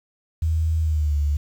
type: tone with pitch glide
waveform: sine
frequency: 80.4 to 72.88 Hz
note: E2 to D2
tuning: -43 to -13 cents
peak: -18 dBFS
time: 0.42-1.37 s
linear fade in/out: 5 ms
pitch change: -170 cents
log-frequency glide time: 0.8-1.16 s
effects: 8-bit